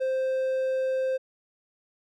triangle tone, 523.3 Hz, C5, in tune, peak -22 dBFS, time 0-1.18 s, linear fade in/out 20 ms, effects none

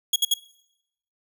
sawtooth tone bursts, 3322 Hz, G#7, in tune, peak -14 dBFS, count 3, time 0.13-0.34 s, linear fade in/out 5 ms, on 30 ms, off 60 ms, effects noise-tail reverb RT60 0.8 s tail -20 dB re dry

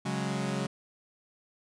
sawtooth chord, C# suspended fourth, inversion none, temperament equal, 138.59 / 185 / 207.7 Hz, C#3 / F#3 / G#3, 0 / 0 / 0 cents, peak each -30 dBFS, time 0.05-0.67 s, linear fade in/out 10 ms, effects resampled to 22050 Hz

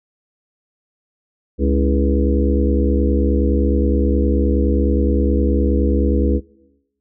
harmonic tone with a mistuned harmonic, 69.6 Hz, C#2, 8 cents sharp, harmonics 1 / 3 / 4 / 5 / 6 / 7, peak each -16 / -21 / -22 / -23 / -24 / -24 dBFS, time 1.58-6.41 s, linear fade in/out 50 ms, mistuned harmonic 5, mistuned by -89 cents, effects noise-tail reverb RT60 0.9 s tail -20 dB re dry

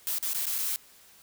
blue noise with dropouts, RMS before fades -30 dBFS, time 0.07-0.76 s, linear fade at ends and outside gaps 0 ms, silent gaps 0.184-0.227 / 0.333-0.347 / 0.455-0.467 / 0.582-0.587 s, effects white hiss -56 dBFS RMS until 1.22 s

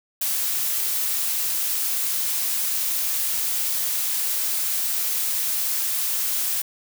blue noise, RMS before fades -24 dBFS, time 0.21-6.62 s, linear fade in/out 5 ms, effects none

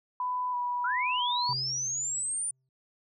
sine tone with vibrato, 987.8 Hz, B5, in tune, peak -28 dBFS, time 0.2-1.53 s, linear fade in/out 2 ms, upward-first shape square, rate 1.5 Hz, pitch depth 17 cents each way
sine linear sweep, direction up, 1318.5 to 9397 Hz, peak -29 dBFS, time 0.84-2.51 s, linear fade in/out 5 ms
triangle tone with exponential decay, 130.81 Hz, C3, in tune, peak -33 dBFS, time 1.49-2.69 s, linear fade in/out 2 ms, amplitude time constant 260 ms
effects none

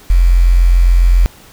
sine tone with quantisation, 43.71 Hz, F1, 2 cents sharp, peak -5 dBFS, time 0.1-1.26 s, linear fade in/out 0 ms, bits 5, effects pink hiss -41 dBFS RMS until 1.52 s

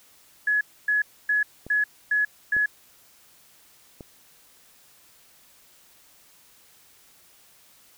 sine tone bursts, 1692 Hz, G#6, 32 cents sharp, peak -19 dBFS, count 6, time 0.47-2.66 s, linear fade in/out 5 ms, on 140 ms, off 270 ms
clicks, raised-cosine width 2 ms, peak -26 dBFS, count 3, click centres 1.666 / 2.566 / 4.008 s
effects white hiss -56 dBFS RMS until 7.97 s

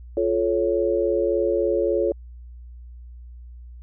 sine chord, F augmented, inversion none, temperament equal with one note detuned, 349.2 / 432.7 / 554.4 Hz, F4 / A4 / C#5, 0 / -29 / 0 cents, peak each -23 dBFS, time 0.17-2.12 s, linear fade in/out 2 ms, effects added 60 Hz sine -38 dBFS peak until 3.82 s

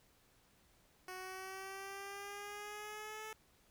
10% pulse exponential sweep, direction up, 368.7 to 436.8 Hz, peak -37 dBFS, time 1.08-3.33 s, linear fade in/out 2 ms, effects pink hiss -70 dBFS RMS until 3.7 s

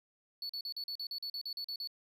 triangle tone bursts, 4435 Hz, C#8, in tune, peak -36 dBFS, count 13, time 0.42-1.874 s, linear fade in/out 2 ms, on 74 ms, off 41 ms, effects none

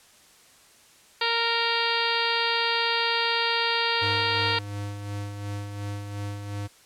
harmonic tone, 464.1 Hz, A#4, 8 cents flat, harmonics 1 / 2 / 3 / 4 / 5 / 6 / 7 / 8 / 9 / 10, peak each -32 / -29 / -31 / -31 / -33 / -31 / -33 / -32 / -34 / -32 dBFS, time 1.21-4.59 s, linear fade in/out 5 ms
square tone with tremolo, 101.9 Hz, G#2, 32 cents flat, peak -30 dBFS, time 4.01-6.68 s, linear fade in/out 20 ms, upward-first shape sine, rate 2.8 Hz, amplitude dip 45%
effects white hiss -55 dBFS RMS until 6.85 s + low-pass 10000 Hz 12 dB/octave

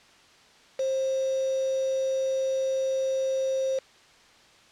sine tone with quantisation, 530 Hz, C5, 22 cents sharp, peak -24 dBFS, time 0.79-3.79 s, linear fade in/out 5 ms, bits 6, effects white hiss -55 dBFS RMS until 4.71 s + low-pass 5000 Hz 12 dB/octave

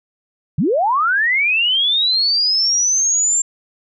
sine linear sweep, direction up, 120.2 to 7400 Hz, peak -13 dBFS, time 0.58-3.42 s, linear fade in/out 5 ms, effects none

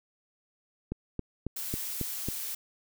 click train, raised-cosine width 3 ms, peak -19 dBFS, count 6, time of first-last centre 0.92-2.286 s, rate 3.66 Hz
blue noise, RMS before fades -36 dBFS, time 1.56-2.55 s, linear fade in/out 5 ms
effects none

